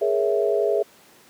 sine chord, A# half-diminished seventh, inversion third, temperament equal, 415.3 / 466.2 / 554.4 / 659.3 Hz, G#4 / A#4 / C#5 / E5, 0 / 0 / 0 / 0 cents, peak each -21 / -26 / -26 / -24 dBFS, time 0.01-0.83 s, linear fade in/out 10 ms, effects pink hiss -52 dBFS RMS until 1.29 s + high-pass 200 Hz 12 dB/octave

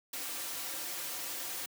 white noise with comb filter, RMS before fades -39 dBFS, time 0.13-1.66 s, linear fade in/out 5 ms, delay 4.7 ms, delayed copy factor -0.7, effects high-pass 200 Hz 12 dB/octave

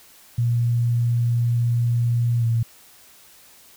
sine tone with pitch glide, 118.8 to 115.42 Hz, A#2 to A#2, +33 to -17 cents, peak -17 dBFS, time 0.38-2.63 s, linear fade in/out 5 ms, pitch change -50 cents, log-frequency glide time 2.39-2.44 s, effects white hiss -50 dBFS RMS until 3.76 s

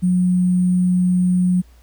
sine tone with sample-and-hold, 180.8 Hz, F#3, 40 cents flat, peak -13 dBFS, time 0.02-1.62 s, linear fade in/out 20 ms, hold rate 8820 Hz, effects added 60 Hz sine -45 dBFS peak until 1.82 s + pink hiss -57 dBFS RMS until 1.82 s

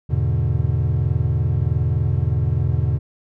triangle chord, E dominant seventh, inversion none, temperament equal, 82.41 / 103.83 / 123.47 / 146.83 Hz, E2 / G#2 / B2 / D3, 0 / 0 / 0 / 0 cents, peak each -20 / -21 / -19 / -22 dBFS, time 0.09-2.99 s, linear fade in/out 20 ms, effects none

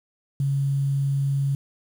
sine tone with quantisation, 138.59 Hz, C#3, in tune, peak -20 dBFS, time 0.4-1.55 s, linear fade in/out 2 ms, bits 8, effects none

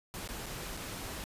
pink noise with dropouts, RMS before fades -41 dBFS, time 0.14-1.24 s, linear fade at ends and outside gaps 0 ms, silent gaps 0.276-0.289 / 0.459-0.464 / 0.768-0.772 s, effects resampled to 32000 Hz

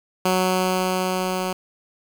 10% pulse tone with level ramp, 185 Hz, F#3, in tune, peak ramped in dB -9 to -15 dBFS, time 0.25-1.53 s, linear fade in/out 5 ms, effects 8-bit

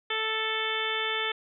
harmonic tone, 440 Hz, A4, in tune, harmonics 1 / 2 / 3 / 4 / 5 / 6 / 7 / 8, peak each -35 / -38 / -35 / -34 / -34 / -39 / -35 / -34 dBFS, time 0.1-1.32 s, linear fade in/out 5 ms, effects none

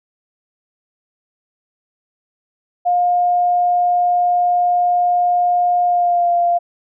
sine tone with pitch glide, 710 to 695.4 Hz, F5 to F5, +28 to -8 cents, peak -12 dBFS, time 2.85-6.59 s, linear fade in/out 20 ms, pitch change -36 cents, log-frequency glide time 5.85-6.31 s, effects none

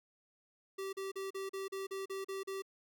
square tone bursts, 387.5 Hz, G4, 20 cents flat, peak -39 dBFS, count 10, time 0.78-2.622 s, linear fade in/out 10 ms, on 150 ms, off 38 ms, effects none

